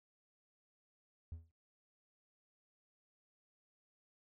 triangle tone with exponential decay, 82.41 Hz, E2, in tune, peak -37 dBFS, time 1.32-1.51 s, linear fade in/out 0 ms, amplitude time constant 41 ms, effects noise-tail reverb RT60 0.3 s tail -26 dB re dry + tanh soft clip ceiling -37 dBFS

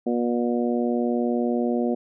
harmonic tone, 120 Hz, B2, 49 cents flat, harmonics 2 / 3 / 4 / 5 / 6, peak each -23 / -27 / -29 / -31 / -33 dBFS, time 0.06-1.95 s, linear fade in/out 10 ms, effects none

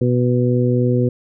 harmonic tone, 123.47 Hz, B2, in tune, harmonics 1 / 2 / 3 / 4, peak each -16 / -19 / -21 / -22 dBFS, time 0.01-1.09 s, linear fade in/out 5 ms, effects none

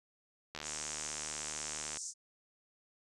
click train, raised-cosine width 0.2 ms, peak -24 dBFS, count 109, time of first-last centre 0.55-1.971 s, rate 76 Hz
pink band-pass noise, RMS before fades -43 dBFS, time 0.62-2.14 s, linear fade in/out 50 ms, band 5700 to 8200 Hz, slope 48 dB/octave
effects resampled to 24000 Hz

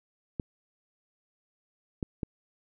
clicks, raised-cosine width 3 ms, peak -18 dBFS, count 3, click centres 0.398 / 2.028 / 2.232 s, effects none

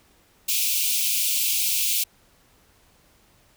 white high-pass noise, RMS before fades -23 dBFS, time 0.48-2.04 s, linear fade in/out 10 ms, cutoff 2300 Hz, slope 96 dB/octave, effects pink hiss -59 dBFS RMS until 3.56 s

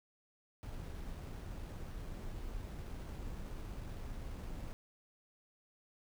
brown noise with sample-and-hold, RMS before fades -44 dBFS, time 0.63-4.73 s, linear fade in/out 0 ms, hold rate 7350 Hz, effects none

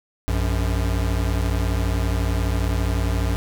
square tone pair together, 57.99 / 92.7 Hz, A#1 / F#2, -8 / +4 cents, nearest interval minor sixth, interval 812 cents, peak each -22 / -24 dBFS, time 0.28-3.36 s, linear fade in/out 0 ms, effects none

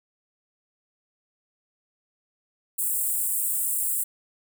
pink high-pass noise, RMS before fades -26 dBFS, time 2.78-4.04 s, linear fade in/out 10 ms, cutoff 7700 Hz, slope 96 dB/octave, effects none

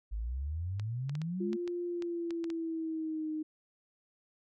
sine exponential sweep, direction up, 50.2 to 227.7 Hz, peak -33 dBFS, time 0.11-1.57 s, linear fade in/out 20 ms
clicks, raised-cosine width 0.2 ms, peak -28 dBFS, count 10, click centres 0.797 / 1.095 / 1.153 / 1.217 / 1.531 / 1.677 / 2.023 / 2.307 / 2.442 / 2.502 s
sine tone with pitch glide, 350 to 310 Hz, F4 to D#4, +4 to -6 cents, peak -33 dBFS, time 1.4-3.43 s, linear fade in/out 10 ms, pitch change -210 cents, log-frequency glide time 1.86-3.31 s
effects none

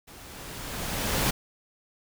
pink noise with level ramp, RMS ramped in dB -48 to -24 dBFS, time 0.07-1.31 s, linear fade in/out 10 ms, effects none

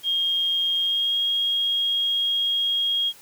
sine tone with pitch glide, 3236 to 3268 Hz, G#7 to G#7, -46 to -29 cents, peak -20 dBFS, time 0.03-3.13 s, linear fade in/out 50 ms, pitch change +17 cents, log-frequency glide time 0.8-1.18 s, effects white hiss -49 dBFS RMS until 3.21 s

